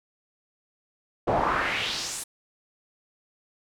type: noise with band-pass filter sweep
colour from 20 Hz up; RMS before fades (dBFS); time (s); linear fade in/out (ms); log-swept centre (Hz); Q
brown; -27; 1.27-2.24; 10; 590 to 10000; 2.5
effects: none